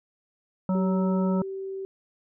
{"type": "harmonic tone", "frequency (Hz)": 187, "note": "F#3", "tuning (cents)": 19, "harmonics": [1, 3, 5, 7], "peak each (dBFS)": [-22, -32, -36, -39], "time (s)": [0.69, 1.42], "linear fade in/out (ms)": 2}
{"type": "tone", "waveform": "sine", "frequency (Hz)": 385.9, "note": "G4", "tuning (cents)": -27, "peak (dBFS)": -31, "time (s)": [0.75, 1.85], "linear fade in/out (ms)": 0}
{"effects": []}